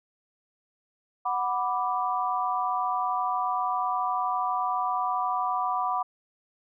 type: chord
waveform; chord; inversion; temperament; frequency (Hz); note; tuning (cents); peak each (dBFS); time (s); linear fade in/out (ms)
sine; B minor; second; equal; 740 / 987.8 / 1174.7; F#5 / B5 / D6; 0 / 0 / 0; -29; 1.25-6.03; 10
effects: none